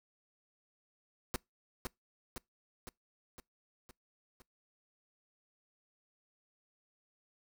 pink noise with echo, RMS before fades -35 dBFS, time 1.34-1.36 s, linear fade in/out 0 ms, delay 510 ms, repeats 6, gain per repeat -4 dB, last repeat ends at 4.42 s, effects noise-tail reverb RT60 0.2 s tail -26 dB re dry

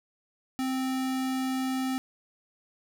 square tone, 261.2 Hz, C4, 3 cents flat, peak -28 dBFS, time 0.59-1.98 s, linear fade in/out 0 ms, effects none

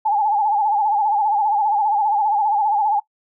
sine tone with vibrato, 838 Hz, G#5, 15 cents sharp, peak -15 dBFS, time 0.05-3 s, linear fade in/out 10 ms, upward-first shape sine, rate 15 Hz, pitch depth 86 cents each way, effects noise-tail reverb RT60 0.1 s tail -19 dB re dry

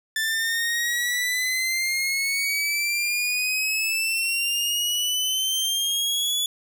sawtooth exponential sweep, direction up, 1760 to 3440 Hz, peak -19 dBFS, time 0.16-6.46 s, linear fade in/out 2 ms, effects none

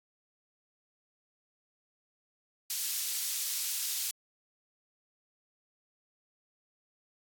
pink high-pass noise, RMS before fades -34 dBFS, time 2.7-4.11 s, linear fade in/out 2 ms, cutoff 4900 Hz, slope 12 dB/octave, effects AAC 64 kbps

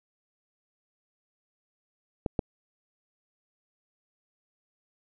clicks, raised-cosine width 2 ms, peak -14 / -12 dBFS, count 2, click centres 2.262 / 2.392 s, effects none

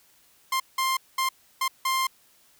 sawtooth tone bursts at uneven times, 1053 Hz, C6, 11 cents sharp, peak -19 dBFS, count 5, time 0.52-0.6 / 0.78-0.97 / 1.18-1.29 / 1.61-1.68 / 1.85-2.07 s, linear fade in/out 5 ms, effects white hiss -60 dBFS RMS until 2.59 s

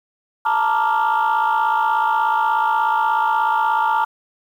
sine chord, Bb major seventh, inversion third, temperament equal with one note detuned, 880 / 936.6 / 1174.7 / 1396.9 Hz, A5 / Bb5 / D6 / F6, 0 / +8 / 0 / 0 cents, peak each -17 / -19 / -22 / -22 dBFS, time 0.45-4.05 s, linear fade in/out 10 ms, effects tanh soft clip ceiling -10 dBFS + 8-bit

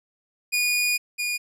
sawtooth tone pair in turn, 2451 / 2439 Hz, D#7 / D#7, -27 / -35 cents, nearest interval unison, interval 8 cents, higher first, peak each -17 / -21 dBFS, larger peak first, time 0.52-0.98 / 1.18-1.38 s, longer first, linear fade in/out 20 ms, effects resampled to 32000 Hz

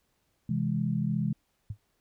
sine chord, C augmented, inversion none, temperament equal, 130.81 / 164.81 / 207.7 Hz, C3 / E3 / G#3, 0 / 0 / 0 cents, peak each -31 / -30 / -30 dBFS, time 0.49-1.33 s, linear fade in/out 5 ms
sine tone with exponential decay, 103.83 Hz, G#2, in tune, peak -29 dBFS, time 1.7-1.78 s, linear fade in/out 5 ms, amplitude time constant 16 ms
effects pink hiss -74 dBFS RMS until 2 s

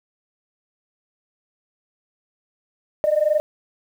sine tone pair together, 596.4 / 618 Hz, D5 / D#5, +27 / -12 cents, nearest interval minor second, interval 61 cents, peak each -18 dBFS, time 3.04-3.4 s, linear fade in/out 0 ms, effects tanh soft clip ceiling -9 dBFS + 8-bit

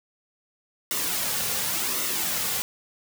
white noise with flanger, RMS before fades -27 dBFS, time 0.91-2.62 s, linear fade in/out 0 ms, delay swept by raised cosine 1.2 to 3.2 ms, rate 0.9 Hz, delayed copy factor -0.55, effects none

